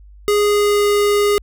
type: tone with pitch glide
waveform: square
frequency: 413.6 to 411 Hz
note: G#4 to G#4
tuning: -7 to -18 cents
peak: -13 dBFS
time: 0.28-1.38 s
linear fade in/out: 0 ms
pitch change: -11 cents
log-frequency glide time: 0.44-0.87 s
effects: added 50 Hz sine -39 dBFS peak until 1.42 s